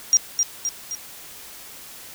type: tone with echo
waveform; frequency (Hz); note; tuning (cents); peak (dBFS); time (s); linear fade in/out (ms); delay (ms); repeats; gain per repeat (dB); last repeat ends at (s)
sine; 5700; F8; +34; -11; 0.13-0.17; 0; 260; 3; -5; 0.95
effects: white hiss -41 dBFS RMS until 2.14 s